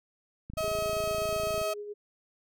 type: click train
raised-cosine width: 5 ms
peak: -29 dBFS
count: 32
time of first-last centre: 0.5-1.615 s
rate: 27.8 Hz
type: tone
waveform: 35% pulse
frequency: 637 Hz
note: D#5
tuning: 41 cents sharp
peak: -27 dBFS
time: 0.57-1.74 s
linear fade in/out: 10 ms
type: tone with tremolo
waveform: sine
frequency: 414.1 Hz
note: G#4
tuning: 5 cents flat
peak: -35 dBFS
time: 0.62-1.94 s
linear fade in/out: 20 ms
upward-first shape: sine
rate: 8.7 Hz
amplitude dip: 40%
effects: none